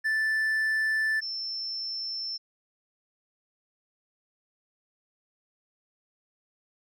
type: tone pair in turn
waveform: triangle / sine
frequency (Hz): 1760 / 5345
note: A6 / E8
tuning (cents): 0 / +23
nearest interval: octave + perfect fifth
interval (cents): 1923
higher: second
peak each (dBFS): -22 / -31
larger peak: first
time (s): 0.04-1.21 / 1.21-2.38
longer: neither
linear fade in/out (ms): 20
effects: none